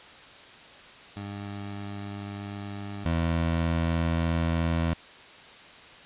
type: tone pair in turn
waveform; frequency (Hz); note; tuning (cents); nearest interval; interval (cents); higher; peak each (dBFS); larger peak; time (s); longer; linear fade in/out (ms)
20% pulse; 100.9 / 83.04; G#2 / E2; -49 / +13; minor third; 338; first; -30 / -19; second; 1.16-3.05 / 3.05-4.94; neither; 10
effects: white hiss -48 dBFS RMS until 6.05 s + resampled to 8000 Hz